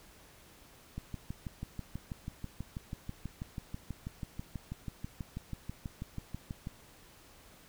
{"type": "click train", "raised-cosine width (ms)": 5, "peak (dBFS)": -26, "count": 36, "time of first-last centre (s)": [0.98, 6.671], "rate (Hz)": 6.15, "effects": ["pink hiss -58 dBFS RMS until 7.68 s"]}